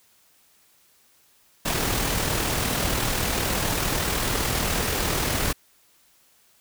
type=noise with amplitude modulation; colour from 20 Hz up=pink; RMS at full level=-23 dBFS; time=1.65-5.53 s; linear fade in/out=10 ms; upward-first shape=sine; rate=40 Hz; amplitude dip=40%; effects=white hiss -60 dBFS RMS until 6.6 s